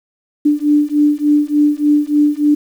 sine beating tone pair, 293.7 / 297.1 Hz, D4 / D4, 0 / +20 cents, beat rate 3.4 Hz, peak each -13 dBFS, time 0.45-2.55 s, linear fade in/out 10 ms, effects 7-bit

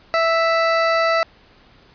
20% pulse tone, 659.3 Hz, E5, in tune, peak -10 dBFS, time 0.14-1.23 s, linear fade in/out 0 ms, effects pink hiss -51 dBFS RMS until 1.94 s + resampled to 11025 Hz

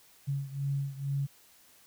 sine beating tone pair, 138.59 / 140.79 Hz, C#3 / C#3, 0 / +27 cents, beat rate 2.2 Hz, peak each -32 / -35 dBFS, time 0.27-1.27 s, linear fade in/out 20 ms, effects white hiss -60 dBFS RMS until 1.86 s

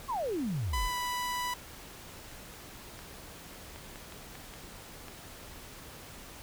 sine exponential sweep, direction down, 1137 to 36.71 Hz, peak -30 dBFS, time 0.08-0.89 s, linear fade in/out 20 ms
sawtooth tone with pitch glide, 1000 to 987.9 Hz, B5 to B5, +21 to 0 cents, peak -28 dBFS, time 0.73-1.54 s, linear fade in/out 5 ms, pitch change -21 cents, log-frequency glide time 0.86-0.94 s
clicks, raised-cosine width 0.3 ms, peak -30 dBFS, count 7, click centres 2.991 / 3.76 / 3.958 / 4.123 / 4.354 / 4.538 / 5.083 s
effects pink hiss -48 dBFS RMS until 6.42 s

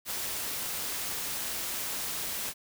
white noise with amplitude modulation, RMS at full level -33 dBFS, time 0.05-2.54 s, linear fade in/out 50 ms, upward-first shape sine, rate 206 Hz, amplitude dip 30%, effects none

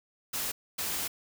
white noise bursts at uneven times, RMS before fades -33 dBFS, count 2, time 0.33-0.52 / 0.78-1.08 s, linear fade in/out 10 ms, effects none

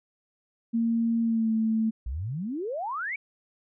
sine tone with pitch glide, 230 to 221.7 Hz, A#3 to A3, -23 to +13 cents, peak -22 dBFS, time 0.73-1.91 s, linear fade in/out 20 ms, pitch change -64 cents, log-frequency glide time 1.22-1.51 s
sine exponential sweep, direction up, 55 to 2349 Hz, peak -29 dBFS, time 2.06-3.16 s, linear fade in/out 5 ms
effects none

